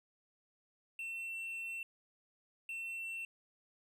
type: tone bursts at uneven times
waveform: triangle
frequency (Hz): 2699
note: E7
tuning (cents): +40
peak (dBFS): -38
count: 2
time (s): 0.99-1.83 / 2.69-3.25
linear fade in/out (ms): 2
effects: none